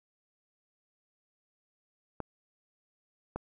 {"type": "clicks", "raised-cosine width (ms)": 1, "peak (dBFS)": -21, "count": 2, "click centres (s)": [2.203, 3.36], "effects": []}